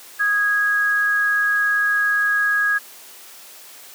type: tone pair together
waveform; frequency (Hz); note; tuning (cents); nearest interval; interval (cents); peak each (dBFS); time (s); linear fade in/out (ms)
sine; 1244.5 / 1652.9; D#6 / G#6; 0 / -9; perfect fourth; 491; -26 / -16; 0.19-2.79; 20
effects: white hiss -42 dBFS RMS until 3.94 s + high-pass 300 Hz 12 dB/octave